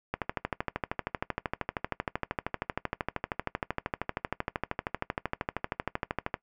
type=click train; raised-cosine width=0.5 ms; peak=-14 dBFS; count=81; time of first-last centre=0.14-6.342 s; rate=12.9 Hz; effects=noise-tail reverb RT60 0.1 s tail -19 dB re dry